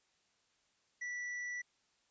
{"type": "tone with hard clipping", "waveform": "sine", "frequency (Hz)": 1959, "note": "B6", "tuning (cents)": -15, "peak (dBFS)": -40, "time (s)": [1.01, 1.62], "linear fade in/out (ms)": 10, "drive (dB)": 5, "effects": ["white hiss -75 dBFS RMS until 2.1 s", "resampled to 16000 Hz"]}